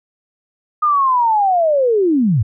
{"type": "linear sweep", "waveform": "sine", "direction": "down", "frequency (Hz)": [1236, 92.7], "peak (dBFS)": -11, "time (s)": [0.82, 2.43], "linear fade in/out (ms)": 10, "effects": []}